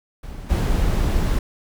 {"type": "noise with level steps", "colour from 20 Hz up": "brown", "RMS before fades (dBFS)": [-33, -19], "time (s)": [0.23, 1.39], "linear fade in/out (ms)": 5, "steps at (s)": 0.49, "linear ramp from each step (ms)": 20, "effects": []}